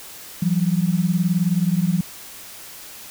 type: beating tone pair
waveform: sine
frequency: 168.9 / 187.9 Hz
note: E3 / F#3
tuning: +42 / +27 cents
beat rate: 19 Hz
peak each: -19 / -20 dBFS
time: 0.42-2.01 s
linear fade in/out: 5 ms
effects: white hiss -39 dBFS RMS until 3.1 s